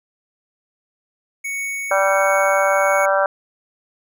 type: tone with tremolo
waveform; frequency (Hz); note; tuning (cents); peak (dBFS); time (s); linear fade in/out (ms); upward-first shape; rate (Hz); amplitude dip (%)
square; 2224; C#7; +5; -23; 1.44-3.06; 10; triangle; 1.4; 30
type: harmonic tone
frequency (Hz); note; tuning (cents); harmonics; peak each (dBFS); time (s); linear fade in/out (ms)
194.4; G3; -14; 3 / 4 / 5 / 6 / 7 / 8; -17 / -22 / -24 / -26 / -22 / -23; 1.91-3.26; 2
effects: none